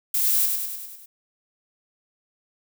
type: noise with echo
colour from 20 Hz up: violet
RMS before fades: -22 dBFS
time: 0.14-0.46 s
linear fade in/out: 5 ms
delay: 100 ms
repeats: 6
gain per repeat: -4 dB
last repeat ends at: 1.06 s
effects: none